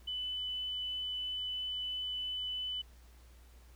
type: tone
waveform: sine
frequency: 2999 Hz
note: F#7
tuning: 23 cents sharp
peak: -35 dBFS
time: 0.07-2.82 s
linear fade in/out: 10 ms
effects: added 60 Hz sine -55 dBFS peak until 3.75 s + pink hiss -65 dBFS RMS until 3.75 s